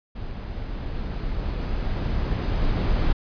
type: noise with level ramp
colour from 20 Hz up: brown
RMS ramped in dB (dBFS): -33 to -20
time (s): 0.15-3.13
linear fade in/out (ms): 10
effects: resampled to 11025 Hz